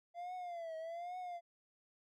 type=tone with vibrato; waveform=triangle; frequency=685 Hz; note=F5; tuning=34 cents flat; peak=-40 dBFS; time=0.14-1.41 s; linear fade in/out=50 ms; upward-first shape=triangle; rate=1.2 Hz; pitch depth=130 cents each way; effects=none